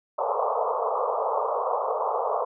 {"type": "band-pass noise", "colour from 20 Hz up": "pink", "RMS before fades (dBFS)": -26, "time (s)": [0.18, 2.45], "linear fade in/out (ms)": 10, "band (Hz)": [440, 1200], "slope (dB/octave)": 96, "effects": []}